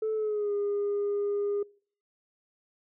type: tone with pitch glide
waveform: sine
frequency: 436.7 to 407.5 Hz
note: A4 to G#4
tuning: -13 to -33 cents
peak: -25 dBFS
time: 0.02-1.63 s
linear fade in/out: 5 ms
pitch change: -120 cents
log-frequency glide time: 0.14-0.53 s
effects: noise-tail reverb RT60 0.5 s tail -26 dB re dry + tanh soft clip ceiling -24 dBFS